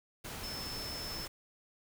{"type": "tone in noise", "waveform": "sine", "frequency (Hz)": 5274, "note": "E8", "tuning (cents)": 0, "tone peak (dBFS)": -41, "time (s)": [0.43, 1.26], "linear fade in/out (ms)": 10, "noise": "pink", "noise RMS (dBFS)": -43, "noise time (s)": [0.24, 1.28], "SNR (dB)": -1, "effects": []}